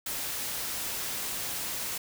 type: noise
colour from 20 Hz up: white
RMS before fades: -34 dBFS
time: 0.06-1.98 s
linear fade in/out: 5 ms
effects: none